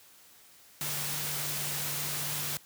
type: tone in noise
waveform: sine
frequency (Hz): 146.83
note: D3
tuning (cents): 0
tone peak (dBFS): -42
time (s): 0.81-2.57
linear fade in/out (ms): 0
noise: white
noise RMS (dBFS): -34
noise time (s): 0.81-2.57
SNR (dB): -11
effects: white hiss -57 dBFS RMS until 2.65 s + high-pass 60 Hz 12 dB/octave